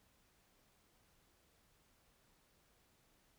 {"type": "silence", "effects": ["pink hiss -73 dBFS RMS until 3.38 s"]}